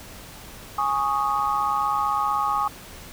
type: chord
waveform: sine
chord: Ab suspended fourth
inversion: none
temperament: equal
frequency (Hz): 830.6 / 1108.7 / 1244.5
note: Ab5 / Db6 / Eb6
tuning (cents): 0 / 0 / 0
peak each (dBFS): -25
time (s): 0.78-2.68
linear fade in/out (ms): 5
effects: pink hiss -42 dBFS RMS until 3.12 s